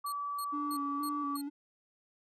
sine tone, 1151 Hz, D6, 35 cents flat, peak -34 dBFS, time 0.04-1.37 s, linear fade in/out 10 ms
5% pulse tone bursts, 4280 Hz, C8, 38 cents sharp, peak -34 dBFS, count 5, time 0.06-1.415 s, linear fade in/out 5 ms, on 63 ms, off 260 ms
triangle tone with vibrato, 288.6 Hz, D4, 30 cents flat, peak -34 dBFS, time 0.52-1.5 s, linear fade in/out 20 ms, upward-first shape square, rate 2.1 Hz, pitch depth 33 cents each way
effects resampled to 32000 Hz

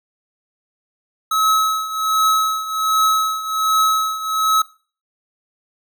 square tone with tremolo, 1287 Hz, E6, 42 cents flat, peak -13 dBFS, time 1.31-4.62 s, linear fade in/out 5 ms, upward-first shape triangle, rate 1.3 Hz, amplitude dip 80%, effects noise-tail reverb RT60 0.4 s tail -19 dB re dry

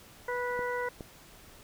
harmonic tone, 490.8 Hz, B4, 11 cents flat, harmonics 1 / 2 / 3 / 4, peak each -33 / -36 / -38 / -39 dBFS, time 0.28-0.89 s, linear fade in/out 5 ms
clicks, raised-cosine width 2 ms, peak -27 dBFS, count 2, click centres 0.592 / 1.008 s
effects pink hiss -54 dBFS RMS until 1.63 s

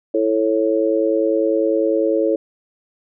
sine chord, A major, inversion second, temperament just, 330 / 440 / 550 Hz, E4 / A4 / C#5, +2 / 0 / -14 cents, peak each -19 dBFS, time 0.14-2.36 s, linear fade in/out 5 ms, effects none

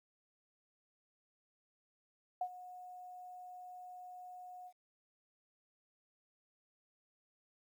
sine tone with ADSR envelope, 727 Hz, F#5, 31 cents flat, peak -32 dBFS, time 2.41-4.73 s, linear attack 4 ms, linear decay 65 ms, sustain -16 dB, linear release 64 ms, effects 12-bit

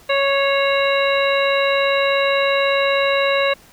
harmonic tone with a mistuned harmonic, 554.4 Hz, C#5, in tune, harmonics 1 / 2 / 3 / 4 / 5 / 7, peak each -17 / -23 / -25 / -24 / -24 / -26 dBFS, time 0.09-3.54 s, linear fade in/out 10 ms, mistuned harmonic 4, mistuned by -28 cents, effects pink hiss -48 dBFS RMS until 3.72 s

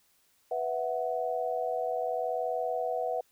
sine chord, B suspended fourth, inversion none, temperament equal, 493.9 / 659.3 / 740 Hz, B4 / E5 / F#5, 0 / 0 / 0 cents, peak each -33 dBFS, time 0.51-3.21 s, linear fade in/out 5 ms, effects white hiss -68 dBFS RMS until 3.31 s

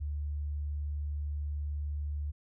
sine tone, 73.42 Hz, D2, in tune, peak -32 dBFS, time 0-2.32 s, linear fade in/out 20 ms, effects none

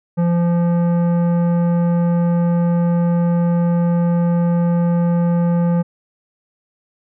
sine tone with tanh clipping, 172.1 Hz, F3, 25 cents flat, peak -15 dBFS, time 0.17-5.83 s, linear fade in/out 20 ms, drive 13 dB, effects none

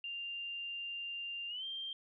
sine tone with pitch glide, 2791 to 3169 Hz, F7 to G7, -2 to +18 cents, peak -39 dBFS, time 0.04-1.93 s, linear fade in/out 2 ms, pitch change +220 cents, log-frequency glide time 1.48-1.65 s, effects none

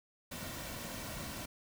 pink noise with comb filter, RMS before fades -43 dBFS, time 0.31-1.46 s, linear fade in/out 10 ms, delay 2.4 ms, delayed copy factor -0.5, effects none

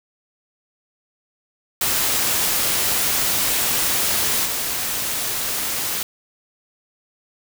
white noise with level steps, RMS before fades -20 / -24 dBFS, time 1.81-6.03 s, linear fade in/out 2 ms, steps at 4.45 s, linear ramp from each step 10 ms, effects none

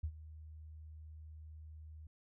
sine tone with ADSR envelope, 77.78 Hz, D#2, in tune, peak -33 dBFS, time 0.03-2.07 s, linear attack 10 ms, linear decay 69 ms, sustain -16 dB, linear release 3 ms, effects none

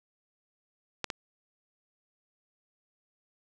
clicks, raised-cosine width 0.2 ms, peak -13 / -15 dBFS, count 2, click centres 1.043 / 1.102 s, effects none

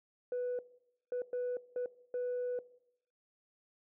sine tone bursts at uneven times, 493.9 Hz, B4, in tune, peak -31 dBFS, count 5, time 0.32-0.59 / 1.12-1.22 / 1.33-1.57 / 1.76-1.86 / 2.14-2.59 s, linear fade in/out 2 ms, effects noise-tail reverb RT60 0.8 s tail -20 dB re dry + tanh soft clip ceiling -31 dBFS

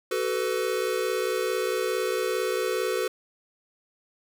square tone cluster, 375.8 / 440.4 / 498 Hz, F#4 / A4 / B4, +27 / +2 / +14 cents, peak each -30 dBFS, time 0.11-3.08 s, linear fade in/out 5 ms, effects none

